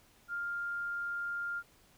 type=tone; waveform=sine; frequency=1401 Hz; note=F6; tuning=5 cents sharp; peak=-34 dBFS; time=0.28-1.63 s; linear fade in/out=50 ms; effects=pink hiss -64 dBFS RMS until 1.97 s